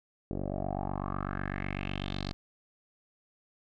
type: tone with low-pass filter sweep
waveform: 10% pulse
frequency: 48 Hz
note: G1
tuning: 36 cents flat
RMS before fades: -35 dBFS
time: 0.31-2.33 s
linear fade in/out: 0 ms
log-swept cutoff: 460 to 4600 Hz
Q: 4.5
effects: none